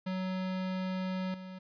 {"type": "tone with level steps", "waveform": "square", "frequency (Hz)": 186.4, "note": "F#3", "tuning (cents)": 13, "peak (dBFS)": [-33, -43], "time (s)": [0.06, 1.59], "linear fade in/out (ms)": 10, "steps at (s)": 1.34, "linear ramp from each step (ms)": 2, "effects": ["resampled to 11025 Hz", "12-bit"]}